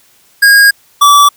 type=tone pair in turn; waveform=square; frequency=1632 / 1154 Hz; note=G#6 / D6; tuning=-31 / -31 cents; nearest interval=tritone; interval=600 cents; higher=first; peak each=-3 dBFS; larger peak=neither; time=0.42-0.71 / 1.01-1.29 s; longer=first; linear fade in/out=10 ms; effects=white hiss -48 dBFS RMS until 1.36 s